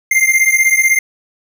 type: beating tone pair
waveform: square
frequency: 2093 / 2109 Hz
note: C7 / C7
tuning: 0 / +13 cents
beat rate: 16 Hz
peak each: -13 dBFS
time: 0.11-0.99 s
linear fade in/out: 5 ms
effects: none